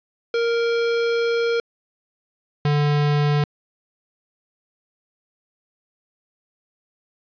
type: tone pair in turn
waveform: square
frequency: 466.2 / 146.84 Hz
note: A#4 / D3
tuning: 0 / 0 cents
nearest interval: octave + minor sixth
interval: 2000 cents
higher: first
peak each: -19 / -17 dBFS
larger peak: second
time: 0.34-1.6 / 2.65-3.44 s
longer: first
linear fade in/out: 2 ms
effects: resampled to 11025 Hz + 8-bit